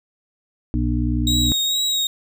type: harmonic tone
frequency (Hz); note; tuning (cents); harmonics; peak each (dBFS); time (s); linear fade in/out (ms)
60.4; B1; -38; 1 / 2 / 4 / 5; -21 / -24 / -24 / -25; 0.74-1.52; 0
type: tone with vibrato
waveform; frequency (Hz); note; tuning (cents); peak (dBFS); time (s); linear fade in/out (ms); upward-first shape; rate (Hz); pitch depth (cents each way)
35% pulse; 3793; A#7; +29; -17; 1.27-2.07; 2; triangle; 2.2; 37
effects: none